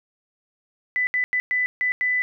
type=tone bursts at uneven times; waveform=sine; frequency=1996 Hz; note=B6; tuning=18 cents sharp; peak=-19 dBFS; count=6; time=0.96-1.07 / 1.14-1.24 / 1.33-1.4 / 1.51-1.66 / 1.81-1.92 / 2.01-2.22 s; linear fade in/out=0 ms; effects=none